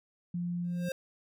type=tone; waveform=sine; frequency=174.61 Hz; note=F3; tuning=in tune; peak=-31 dBFS; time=0.34-0.89 s; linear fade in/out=5 ms
type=tone with exponential growth; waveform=square; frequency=531 Hz; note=C5; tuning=25 cents sharp; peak=-31 dBFS; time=0.64-0.92 s; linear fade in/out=2 ms; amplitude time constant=60 ms
effects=none